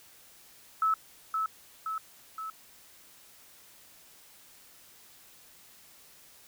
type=tone with echo; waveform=sine; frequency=1302 Hz; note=E6; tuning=22 cents flat; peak=-23 dBFS; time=0.82-0.94 s; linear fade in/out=2 ms; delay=520 ms; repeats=3; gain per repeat=-4 dB; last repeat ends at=2.5 s; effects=white hiss -56 dBFS RMS until 6.47 s